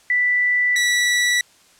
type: tone pair in turn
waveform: sine / sawtooth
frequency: 1975.5 / 1953.9 Hz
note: B6 / B6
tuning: 0 / -19 cents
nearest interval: unison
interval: 19 cents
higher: first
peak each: -15 / -12 dBFS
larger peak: second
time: 0.1-0.76 / 0.76-1.41 s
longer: first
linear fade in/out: 2 ms
effects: white hiss -53 dBFS RMS until 1.79 s + low-pass 9000 Hz 12 dB/octave